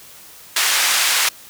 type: band-pass noise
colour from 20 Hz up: pink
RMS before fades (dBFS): -17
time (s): 0.56-1.29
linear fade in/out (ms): 5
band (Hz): 1500 to 12000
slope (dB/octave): 12
effects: white hiss -42 dBFS RMS until 1.49 s